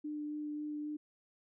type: tone with vibrato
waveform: sine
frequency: 298.9 Hz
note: D4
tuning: 31 cents sharp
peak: -37 dBFS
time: 0.04-0.97 s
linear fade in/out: 10 ms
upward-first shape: sine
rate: 3.7 Hz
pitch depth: 9 cents each way
effects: none